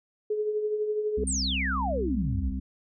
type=tone with tremolo; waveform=sine; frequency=424.3 Hz; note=G#4; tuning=37 cents sharp; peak=-23 dBFS; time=0.3-1.24 s; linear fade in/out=5 ms; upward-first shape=triangle; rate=12 Hz; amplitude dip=55%
type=harmonic tone; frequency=65.6 Hz; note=C2; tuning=5 cents sharp; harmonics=1 / 3 / 4; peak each=-30 / -35 / -36 dBFS; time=1.17-2.6 s; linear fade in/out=10 ms
type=exponential sweep; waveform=sine; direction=down; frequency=9200 to 51.2 Hz; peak=-27 dBFS; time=1.27-2.52 s; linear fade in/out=5 ms
effects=none